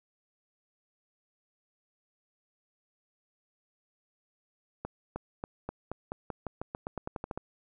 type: accelerating click train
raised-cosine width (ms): 1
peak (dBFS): -21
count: 17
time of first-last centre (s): 4.85-7.376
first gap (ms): 310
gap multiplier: 0.9
effects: none